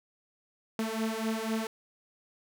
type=beating tone pair; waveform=sawtooth; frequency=220 / 224 Hz; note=A3 / A3; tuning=0 / +31 cents; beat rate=4 Hz; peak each=-29 dBFS; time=0.79-1.67 s; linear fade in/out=2 ms; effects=none